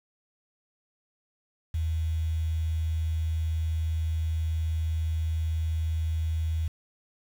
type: tone with quantisation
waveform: sine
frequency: 80.5 Hz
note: E2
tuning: 41 cents flat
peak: -25 dBFS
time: 1.74-6.68 s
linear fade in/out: 5 ms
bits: 8
effects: none